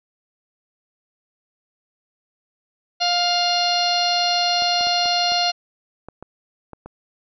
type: harmonic tone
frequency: 703 Hz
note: F5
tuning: 11 cents sharp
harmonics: 1 / 2 / 3 / 4 / 5 / 6 / 7 / 8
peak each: -21 / -30 / -33 / -26 / -30 / -21 / -32 / -32 dBFS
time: 3-5.52 s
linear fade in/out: 20 ms
type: clicks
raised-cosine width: 1 ms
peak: -22 dBFS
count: 9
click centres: 4.622 / 4.81 / 4.87 / 5.058 / 5.32 / 6.086 / 6.226 / 6.733 / 6.86 s
effects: none